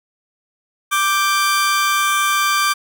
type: tone pair together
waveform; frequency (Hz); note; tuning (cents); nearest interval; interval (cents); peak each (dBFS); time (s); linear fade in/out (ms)
sawtooth; 1176.2 / 1568; D6 / G6; +2 / 0; perfect fourth; 498; -12 / -17; 0.91-2.74; 20
effects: none